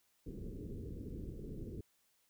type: low-pass noise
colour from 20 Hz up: pink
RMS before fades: -45 dBFS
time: 0.26-1.81 s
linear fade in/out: 5 ms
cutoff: 450 Hz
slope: 48 dB/octave
effects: white hiss -75 dBFS RMS until 2.29 s